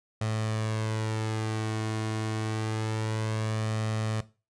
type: tone with flanger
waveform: sawtooth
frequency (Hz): 109.6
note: A2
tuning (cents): -6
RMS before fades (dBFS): -30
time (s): 0.21-4.21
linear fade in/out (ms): 5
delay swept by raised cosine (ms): 1.6 to 2.8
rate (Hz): 0.27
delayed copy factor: +0.5
effects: noise-tail reverb RT60 0.3 s tail -17 dB re dry + resampled to 22050 Hz